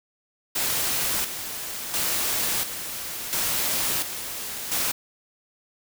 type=noise with tremolo; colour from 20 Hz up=white; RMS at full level=-25 dBFS; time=0.55-4.92 s; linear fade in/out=10 ms; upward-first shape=square; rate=0.72 Hz; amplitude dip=60%; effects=none